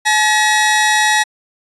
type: tone pair together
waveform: sawtooth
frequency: 855.7 / 1910 Hz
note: A5 / A#6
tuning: -48 / +42 cents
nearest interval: octave + major second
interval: 1390 cents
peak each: -10 dBFS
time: 0.05-1.24 s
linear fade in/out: 20 ms
effects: resampled to 24000 Hz